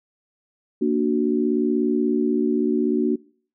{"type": "chord", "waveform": "sine", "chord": "Bb augmented", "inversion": "none", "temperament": "equal", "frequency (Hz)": [233.1, 293.7, 370], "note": ["Bb3", "D4", "F#4"], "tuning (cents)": [0, 0, 0], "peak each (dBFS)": -22, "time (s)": [0.81, 3.16], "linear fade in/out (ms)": 10, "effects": ["noise-tail reverb RT60 0.5 s tail -24 dB re dry"]}